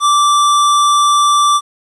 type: tone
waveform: square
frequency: 1170 Hz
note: D6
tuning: 7 cents flat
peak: -9 dBFS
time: 0-1.61 s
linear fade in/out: 50 ms
effects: resampled to 24000 Hz + 8-bit